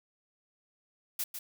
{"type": "noise with echo", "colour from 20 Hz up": "blue", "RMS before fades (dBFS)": -33, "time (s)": [1.19, 1.24], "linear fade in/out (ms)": 5, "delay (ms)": 150, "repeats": 1, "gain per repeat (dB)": -7, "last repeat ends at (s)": 1.39, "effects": []}